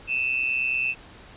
sine tone pair together, 2537 / 2666 Hz, D#7 / E7, +33 / +19 cents, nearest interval minor second, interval 86 cents, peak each -27 / -24 dBFS, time 0.07-0.95 s, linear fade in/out 50 ms, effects pink hiss -47 dBFS RMS until 1.36 s + resampled to 8000 Hz

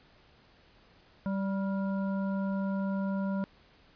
harmonic tone with a mistuned harmonic, 194.6 Hz, G3, 12 cents flat, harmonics 1 / 3 / 5 / 7, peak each -29 / -39 / -43 / -46 dBFS, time 1.26-3.44 s, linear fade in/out 0 ms, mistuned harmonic 7, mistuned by +51 cents, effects pink hiss -61 dBFS RMS until 3.95 s + resampled to 11025 Hz

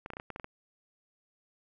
clicks, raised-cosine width 0.5 ms, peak -25 dBFS, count 9, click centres 0.061 / 0.103 / 0.135 / 0.169 / 0.199 / 0.303 / 0.361 / 0.398 / 0.444 s, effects none

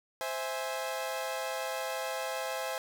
sawtooth chord, C augmented, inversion none, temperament equal with one note detuned, 523.3 / 655.8 / 830.6 Hz, C5 / E5 / G#5, 0 / -9 / 0 cents, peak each -33 / -34 / -35 dBFS, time 0.21-2.78 s, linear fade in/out 0 ms, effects none

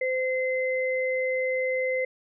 sine tone pair together, 515 / 2060 Hz, C5 / C7, -28 / -28 cents, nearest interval 2 octaves, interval 2400 cents, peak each -25 / -29 dBFS, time 0.01-2.05 s, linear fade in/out 5 ms, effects none

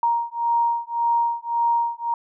sine beating tone pair, 936 / 937.8 Hz, A#5 / A#5, +7 / +10 cents, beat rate 1.8 Hz, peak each -22 dBFS, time 0.03-2.14 s, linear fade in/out 2 ms, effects none

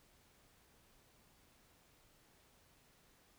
silence, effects pink hiss -69 dBFS RMS until 3.38 s

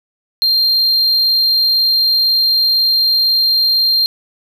triangle tone, 4186 Hz, C8, in tune, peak -9 dBFS, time 0.42-4.06 s, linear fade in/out 0 ms, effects none

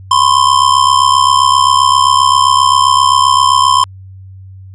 square ring-modulated tone, 1042 Hz, C6, 7 cents flat, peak -4 dBFS, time 0.11-3.84 s, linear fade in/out 0 ms, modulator 33.8 Hz, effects added 95 Hz sine -30 dBFS peak until 4.74 s + resampled to 22050 Hz

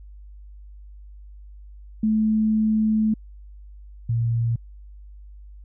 sine tone pair in turn, 217.2 / 116.26 Hz, A3 / A#2, -22 / -4 cents, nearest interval major seventh, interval 1082 cents, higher first, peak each -17 / -19 dBFS, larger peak first, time 2.03-3.14 / 4.09-4.56 s, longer first, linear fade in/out 5 ms, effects added 50 Hz sine -40 dBFS peak until 5.64 s

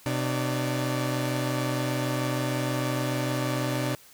sawtooth tone cluster, 127.6 / 300.8 / 575 Hz, C3 / D4 / D5, -43 / +42 / -37 cents, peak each -24 / -27 / -30 dBFS, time 0.06-3.95 s, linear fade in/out 0 ms, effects white hiss -53 dBFS RMS until 4.13 s

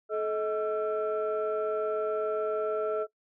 sine tone cluster, 431.6 / 634 / 1342 Hz, A4 / D#5 / E6, -33 / +32 / +31 cents, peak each -28 / -31 / -35 dBFS, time 0.09-3.07 s, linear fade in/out 50 ms, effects noise-tail reverb RT60 0.1 s tail -19 dB re dry + tanh soft clip ceiling -21 dBFS

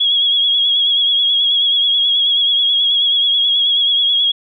sine tone with vibrato, 3322 Hz, G#7, in tune, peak -11 dBFS, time 0-4.32 s, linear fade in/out 10 ms, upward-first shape triangle, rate 9.3 Hz, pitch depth 46 cents each way, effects none

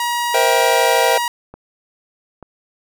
sawtooth tone, 955 Hz, A#5, 42 cents sharp, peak -14 dBFS, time 0-1.28 s, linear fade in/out 2 ms
square chord, C dominant seventh, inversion third, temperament just, 470.9 / 523.3 / 654.1 / 784.9 Hz, Bb4 / C5 / E5 / G5, +18 / 0 / -14 / +2 cents, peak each -20 dBFS, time 0.34-1.18 s, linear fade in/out 5 ms
clicks, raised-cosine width 1 ms, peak -22 dBFS, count 2, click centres 1.54 / 2.427 s
effects none

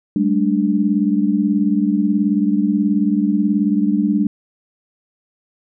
sine chord, G suspended second, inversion none, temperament equal with one note detuned, 196 / 214.5 / 293.7 Hz, G3 / A3 / D4, 0 / -44 / 0 cents, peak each -18 dBFS, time 0.16-4.27 s, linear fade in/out 2 ms, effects none

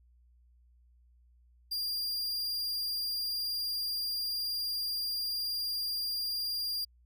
45% pulse tone, 4793 Hz, D8, 34 cents sharp, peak -31 dBFS, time 1.71-6.85 s, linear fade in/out 10 ms, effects added 60 Hz sine -60 dBFS peak until 7.05 s

